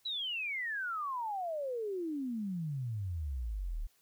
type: exponential sweep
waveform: sine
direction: down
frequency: 4004 to 34.65 Hz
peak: -34 dBFS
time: 0.05-3.87 s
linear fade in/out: 10 ms
effects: white hiss -70 dBFS RMS until 4.01 s